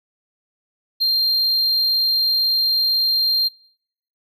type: tone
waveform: triangle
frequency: 4186 Hz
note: C8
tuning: in tune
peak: -14 dBFS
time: 1-3.49 s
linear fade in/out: 20 ms
effects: noise-tail reverb RT60 0.7 s tail -26 dB re dry